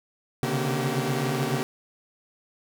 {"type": "tone cluster", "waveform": "sawtooth", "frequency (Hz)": [131.3, 138.5, 147.5, 233.5, 383], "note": ["C3", "C#3", "D3", "A#3", "G4"], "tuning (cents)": [6, -1, 8, 3, -40], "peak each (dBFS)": -27, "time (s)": [0.43, 1.63], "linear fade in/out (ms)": 0, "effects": []}